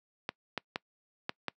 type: clicks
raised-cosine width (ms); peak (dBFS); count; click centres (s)
0.3; -16; 5; 0.291 / 0.577 / 0.759 / 1.294 / 1.483
effects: noise-tail reverb RT60 0.1 s tail -25 dB re dry + high-pass 150 Hz 12 dB/octave